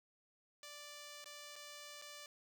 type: tone with dropouts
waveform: 5% pulse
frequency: 587.3 Hz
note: D5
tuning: in tune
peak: -39 dBFS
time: 0.63-2.26 s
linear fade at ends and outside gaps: 1 ms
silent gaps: 1.243-1.258 / 1.557-1.562 / 2.016-2.021 s
effects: none